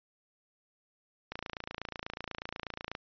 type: click train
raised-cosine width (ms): 0.3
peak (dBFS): -21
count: 47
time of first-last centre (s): 1.32-2.951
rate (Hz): 28.2
effects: resampled to 11025 Hz